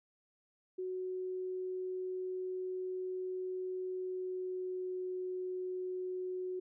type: tone with pitch glide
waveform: sine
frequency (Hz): 370 to 367.7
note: F#4 to F#4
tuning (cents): 0 to -11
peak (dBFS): -36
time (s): 0.78-6.6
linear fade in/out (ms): 10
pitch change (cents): -11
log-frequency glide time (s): 3.88-5.03
effects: none